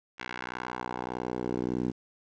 10% pulse tone with band-pass filter sweep, 61.74 Hz, B1, in tune, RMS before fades -34 dBFS, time 0.18-1.92 s, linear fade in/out 20 ms, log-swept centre 2100 to 260 Hz, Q 1.4, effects resampled to 16000 Hz + 9-bit

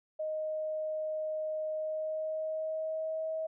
sine tone with pitch glide, 622.3 to 637.6 Hz, D#5 to D#5, 0 to +42 cents, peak -32 dBFS, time 0.19-3.47 s, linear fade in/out 10 ms, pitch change +42 cents, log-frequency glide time 1.72-3.3 s, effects none

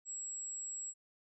sine tone, 7700 Hz, B8, 45 cents flat, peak -40 dBFS, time 0.05-0.94 s, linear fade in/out 50 ms, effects none

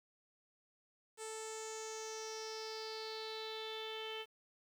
sawtooth tone with low-pass filter sweep, 440 Hz, A4, in tune, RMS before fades -45 dBFS, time 1.17-4.26 s, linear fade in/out 50 ms, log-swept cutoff 8400 to 3000 Hz, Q 6.1, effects 11-bit

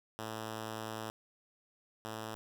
5% pulse tone pair in turn, 110 / 110 Hz, A2 / A2, 0 / 0 cents, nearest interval unison, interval 0 cents, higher neither, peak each -28 / -29 dBFS, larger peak first, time 0.19-1.1 / 2.05-2.35 s, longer first, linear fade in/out 0 ms, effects none

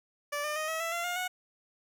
15% pulse tone with pitch steps, 582 / 601.5 / 621.6 / 642.4 / 663.9 / 686.1 / 709.1 / 732.9 Hz, D5 / D5 / D#5 / E5 / E5 / F5 / F5 / F#5, -16 / +41 / -2 / -45 / +12 / -31 / +26 / -17 cents, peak -25 dBFS, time 0.32-1.28 s, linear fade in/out 10 ms, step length 120 ms, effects none

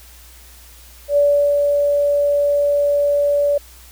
sine tone with ADSR envelope, 576 Hz, D5, 34 cents flat, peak -10 dBFS, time 1.08-3.58 s, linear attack 88 ms, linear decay 380 ms, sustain -3 dB, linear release 6 ms, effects added 60 Hz sine -43 dBFS peak until 3.91 s + white hiss -45 dBFS RMS until 3.91 s

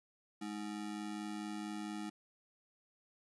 square ring-modulated tone, 261.6 Hz, C4, in tune, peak -38 dBFS, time 0.41-2.1 s, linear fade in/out 10 ms, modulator 52.2 Hz, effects resampled to 24000 Hz + 12-bit

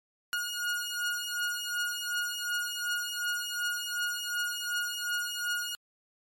sawtooth beating tone pair, 1436 / 1438.7 Hz, F6 / F#6, +48 / -49 cents, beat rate 2.7 Hz, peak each -30 dBFS, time 0.33-5.75 s, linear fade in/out 0 ms, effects MP3 64 kbps

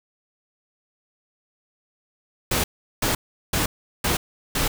pink noise bursts, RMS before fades -22 dBFS, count 5, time 2.51-4.68 s, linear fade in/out 5 ms, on 130 ms, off 380 ms, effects none

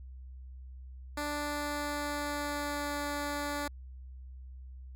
10% pulse tone with pitch glide, 293.7 to 289.8 Hz, D4 to D4, 0 to -23 cents, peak -25 dBFS, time 1.17-3.68 s, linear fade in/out 5 ms, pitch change -23 cents, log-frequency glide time 1.28-2.99 s, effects added 64 Hz sine -44 dBFS peak until 4.95 s

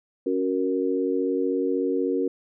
sine chord, F# major, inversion second, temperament equal, 277.2 / 370 / 466.2 Hz, C#4 / F#4 / A#4, 0 / 0 / 0 cents, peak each -26 dBFS, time 0.26-2.28 s, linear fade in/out 5 ms, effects none

